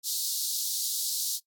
pink high-pass noise, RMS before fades -30 dBFS, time 0.03-1.4 s, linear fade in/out 50 ms, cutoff 3900 Hz, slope 48 dB/octave, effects noise-tail reverb RT60 0.1 s tail -20 dB re dry + AAC 64 kbps

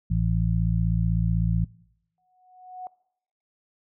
harmonic tone, 56 Hz, A1, 31 cents sharp, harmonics 1 / 2 / 3, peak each -25 / -25 / -25 dBFS, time 0.1-1.65 s, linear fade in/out 10 ms
sine tone with exponential growth, 736 Hz, F#5, 9 cents flat, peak -31 dBFS, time 2.18-2.87 s, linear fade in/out 1 ms, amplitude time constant 150 ms
effects noise-tail reverb RT60 0.8 s tail -23 dB re dry

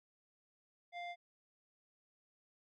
square tone with low-pass filter, 698.5 Hz, F5, in tune, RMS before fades -45 dBFS, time 0.92-1.16 s, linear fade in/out 50 ms, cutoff 2800 Hz, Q 2.2, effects none

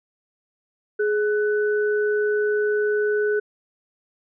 sine tone pair together, 419.7 / 1493.4 Hz, G#4 / F#6, +18 / +16 cents, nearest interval octave + minor seventh, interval 2198 cents, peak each -19 / -27 dBFS, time 0.99-3.4 s, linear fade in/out 10 ms, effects none

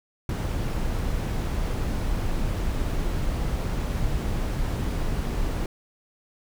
brown noise, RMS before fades -26 dBFS, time 0.29-5.66 s, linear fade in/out 2 ms, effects none

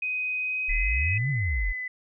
sine tone with pitch glide, 2507 to 2536 Hz, D#7 to D#7, +12 to +32 cents, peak -26 dBFS, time 0.02-1.18 s, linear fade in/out 5 ms, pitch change +20 cents, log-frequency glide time 0.39-0.95 s
sine exponential two-way sweep, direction up then down, 32.33 to 146.83 to 38.01 Hz, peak -24 dBFS, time 0.68-1.73 s, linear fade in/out 20 ms, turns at 1.3 s
sine tone with vibrato, 2022 Hz, B6, 40 cents sharp, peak -30 dBFS, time 0.69-1.88 s, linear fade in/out 5 ms, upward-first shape sine, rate 1.5 Hz, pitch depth 14 cents each way
effects none

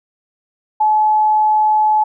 sine tone, 857 Hz, A5, 46 cents flat, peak -10 dBFS, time 0.8-2.04 s, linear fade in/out 10 ms, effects none

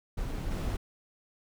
brown noise with level steps, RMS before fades -34 / -31 dBFS, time 0.17-0.77 s, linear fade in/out 10 ms, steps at 0.51 s, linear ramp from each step 2 ms, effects none

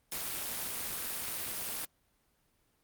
white noise with amplitude modulation, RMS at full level -34 dBFS, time 0.12-1.85 s, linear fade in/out 0 ms, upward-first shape sine, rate 226 Hz, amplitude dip 70%, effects pink hiss -73 dBFS RMS until 2.83 s + Opus 32 kbps

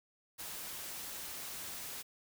white noise, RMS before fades -44 dBFS, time 0.38-2.03 s, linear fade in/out 20 ms, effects none

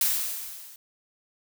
blue noise with level ramp, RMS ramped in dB -22 to -48 dBFS, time 0.01-0.76 s, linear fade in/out 2 ms, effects none

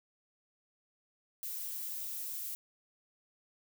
violet noise, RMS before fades -40 dBFS, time 1.43-2.55 s, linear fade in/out 0 ms, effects none

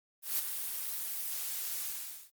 blue noise with ADSR envelope, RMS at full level -30 dBFS, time 0.22-2.31 s, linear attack 170 ms, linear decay 12 ms, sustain -7 dB, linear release 460 ms, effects Opus 32 kbps

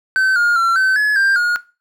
triangle tone with pitch steps, 1535 / 1420 / 1358 / 1533 / 1700 / 1586 / 1434 Hz, G6 / F6 / F6 / G6 / G#6 / G6 / F6, -37 / +28 / -49 / -39 / +40 / +20 / +45 cents, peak -10 dBFS, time 0.16-1.56 s, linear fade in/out 0 ms, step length 200 ms, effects noise-tail reverb RT60 0.3 s tail -18 dB re dry

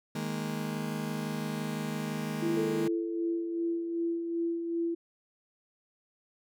35% pulse chord, D# suspended fourth, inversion none, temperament just, 155.56 / 207.4 / 233.3 Hz, D#3 / G#3 / A#3, 0 / -2 / +2 cents, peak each -35 dBFS, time 0.15-2.88 s, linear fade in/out 5 ms
sine tone with tremolo, 336.6 Hz, E4, 36 cents sharp, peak -27 dBFS, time 2.42-4.95 s, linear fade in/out 10 ms, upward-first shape sine, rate 2.6 Hz, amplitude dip 45%
sine tone with exponential decay, 440 Hz, A4, in tune, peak -29 dBFS, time 2.57-4.78 s, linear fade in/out 2 ms, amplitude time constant 480 ms
effects none

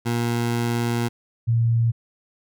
20% pulse / sine tone pair in turn, 118.3 / 115.8 Hz, A#2 / A#2, +26 / -11 cents, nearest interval unison, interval 37 cents, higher first, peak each -16 dBFS, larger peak neither, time 0.05-1.09 / 1.47-1.92 s, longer first, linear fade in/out 20 ms, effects none

